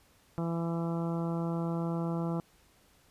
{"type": "harmonic tone", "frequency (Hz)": 167.5, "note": "E3", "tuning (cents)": 28, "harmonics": [1, 2, 3, 4, 5, 6, 7, 8], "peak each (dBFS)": [-31, -37, -41, -43, -45, -47, -48, -49], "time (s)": [0.38, 2.4], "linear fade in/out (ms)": 0, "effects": ["pink hiss -64 dBFS RMS until 3.1 s", "resampled to 32000 Hz"]}